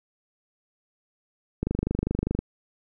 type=click train; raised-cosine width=3 ms; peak=-12 dBFS; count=20; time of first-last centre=1.63-2.39 s; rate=25 Hz; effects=none